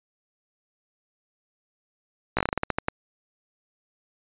slowing click train, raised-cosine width 0.5 ms, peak -8 dBFS, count 12, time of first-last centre 2.37-2.884 s, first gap 16 ms, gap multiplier 1.2, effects resampled to 8000 Hz

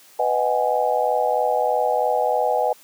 sine chord, G# minor seventh, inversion first, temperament just, 498.4 / 623 / 747.5 / 830.6 Hz, B4 / D#5 / F#5 / G#5, +16 / +2 / +17 / 0 cents, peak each -23 dBFS, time 0.19-2.73 s, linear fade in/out 5 ms, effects white hiss -50 dBFS RMS until 2.83 s + high-pass 200 Hz 12 dB/octave

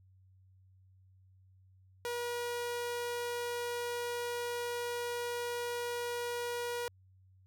sawtooth tone, 480.4 Hz, B4, 48 cents flat, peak -31 dBFS, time 2.05-6.88 s, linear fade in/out 0 ms, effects added 94 Hz sine -60 dBFS peak until 7.46 s

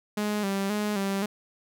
sawtooth tone with vibrato, 202.6 Hz, G#3, 43 cents flat, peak -22 dBFS, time 0.17-1.26 s, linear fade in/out 5 ms, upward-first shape square, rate 1.9 Hz, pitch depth 56 cents each way, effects none

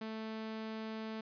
sawtooth tone, 220 Hz, A3, in tune, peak -36 dBFS, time 0.01-1.21 s, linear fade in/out 5 ms, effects resampled to 11025 Hz

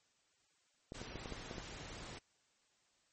clicks, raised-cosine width 2 ms, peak -31 dBFS, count 7, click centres 0.921 / 1.016 / 1.157 / 1.258 / 1.323 / 1.512 / 1.582 s
pink noise, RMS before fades -49 dBFS, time 0.94-2.19 s, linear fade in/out 10 ms
effects white hiss -75 dBFS RMS until 3.12 s + MP3 32 kbps

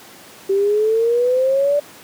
sine exponential sweep, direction up, 386.2 to 587.3 Hz, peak -13 dBFS, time 0.49-1.8 s, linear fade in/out 10 ms, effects pink hiss -41 dBFS RMS until 2.03 s + high-pass 200 Hz 12 dB/octave

